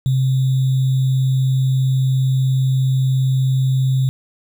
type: tone with sample-and-hold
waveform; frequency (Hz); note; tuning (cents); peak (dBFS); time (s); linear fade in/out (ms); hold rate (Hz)
sine; 131.5; C3; +9; -13; 0.06-4.09; 0; 3675
effects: none